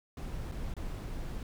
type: noise with dropouts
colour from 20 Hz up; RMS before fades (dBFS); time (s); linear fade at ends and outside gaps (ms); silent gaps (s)
brown; -38; 0.17-1.43; 2; 0.516-0.52 / 0.739-0.766
effects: none

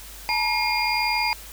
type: tone cluster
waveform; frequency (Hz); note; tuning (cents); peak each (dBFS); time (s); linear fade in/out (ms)
sine; 866 / 947 / 2136 / 2430 / 4799; A5 / A#5 / C7 / D#7 / D8; -28 / +27 / +35 / -42 / +37; -27; 0.29-1.33; 0
effects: added 50 Hz sine -43 dBFS peak until 1.52 s + white hiss -42 dBFS RMS until 1.52 s

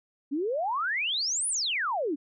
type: exponential two-way sweep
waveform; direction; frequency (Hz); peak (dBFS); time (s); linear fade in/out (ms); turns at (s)
sine; up then down; 264 to 10220 to 264; -26; 0.31-2.16; 20; 1.48
effects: none

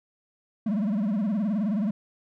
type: tone with vibrato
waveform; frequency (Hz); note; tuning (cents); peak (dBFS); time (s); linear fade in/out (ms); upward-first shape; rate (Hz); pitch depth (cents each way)
triangle; 207.7; G#3; 0; -21; 0.66-1.91; 5; sine; 19; 170
effects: none

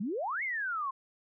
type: exponential two-way sweep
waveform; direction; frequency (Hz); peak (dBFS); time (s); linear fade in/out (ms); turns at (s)
sine; up then down; 180 to 2217 to 1041; -31; 0-0.91; 10; 0.43
effects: none

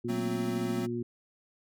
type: harmonic tone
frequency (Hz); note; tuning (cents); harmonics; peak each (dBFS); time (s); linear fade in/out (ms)
119.1; A#2; +38; 1 / 2 / 3; -38 / -34 / -34; 0.04-1.03; 10
type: chord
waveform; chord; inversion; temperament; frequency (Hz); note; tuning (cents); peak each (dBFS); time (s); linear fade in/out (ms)
square; F# diminished; none; equal with one note detuned; 185 / 224.8 / 261.6; F#3 / A3 / C4; 0 / +37 / 0; -38; 0.08-0.87; 20
effects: none

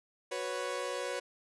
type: chord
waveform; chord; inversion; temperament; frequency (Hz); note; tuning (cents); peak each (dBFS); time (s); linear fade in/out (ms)
sawtooth; F# suspended fourth; none; equal; 370 / 493.9 / 554.4; F#4 / B4 / C#5; 0 / 0 / 0; -38 / -34 / -34; 0.31-1.2; 10
effects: resampled to 24000 Hz

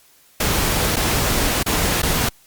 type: noise with dropouts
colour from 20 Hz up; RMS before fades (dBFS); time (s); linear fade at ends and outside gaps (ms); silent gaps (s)
pink; -19; 0.4-2.29; 5; 0.96-0.966 / 1.63-1.662 / 2.02-2.03
effects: white hiss -53 dBFS RMS until 2.46 s + Opus 48 kbps

